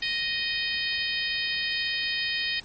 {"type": "harmonic tone", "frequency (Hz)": 622.3, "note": "D#5", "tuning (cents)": 0, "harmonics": [3, 4, 5, 6, 7, 8], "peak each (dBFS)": [-31, -32, -33, -34, -34, -35], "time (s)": [0.02, 2.6], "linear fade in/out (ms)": 5, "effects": ["pink hiss -50 dBFS RMS until 2.64 s", "MP3 32 kbps"]}